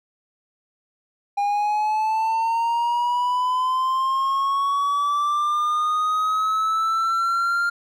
triangle linear sweep, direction up, 807 to 1400 Hz, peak -17 dBFS, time 1.37-7.7 s, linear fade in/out 10 ms, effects none

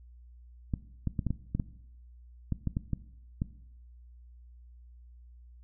clicks, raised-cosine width 5 ms, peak -17 dBFS, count 12, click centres 0.738 / 1.073 / 1.192 / 1.267 / 1.306 / 1.55 / 1.598 / 2.523 / 2.673 / 2.769 / 2.933 / 3.419 s, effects noise-tail reverb RT60 0.8 s tail -18 dB re dry + added 60 Hz sine -50 dBFS peak until 5.63 s

